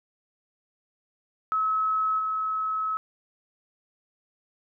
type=tone with level steps; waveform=sine; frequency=1289 Hz; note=E6; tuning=39 cents flat; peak=-22 / -25 dBFS; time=1.52-2.97 s; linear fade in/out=0 ms; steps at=2.18 s; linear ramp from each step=20 ms; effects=none